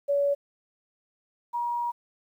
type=tone pair in turn; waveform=sine; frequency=567 / 953.8 Hz; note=C#5 / A#5; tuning=+39 / +39 cents; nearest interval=major sixth; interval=900 cents; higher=second; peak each=-21 / -26 dBFS; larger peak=first; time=0.08-0.35 / 1.53-1.92 s; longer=second; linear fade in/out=20 ms; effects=10-bit